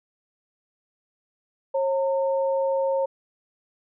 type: tone pair together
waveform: sine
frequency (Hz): 541.9 / 913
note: C#5 / A#5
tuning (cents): -39 / -36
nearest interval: major sixth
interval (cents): 903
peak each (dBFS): -21 / -30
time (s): 1.74-3.06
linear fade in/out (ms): 10
effects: none